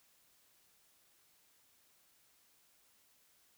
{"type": "silence", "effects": ["white hiss -70 dBFS RMS until 3.57 s"]}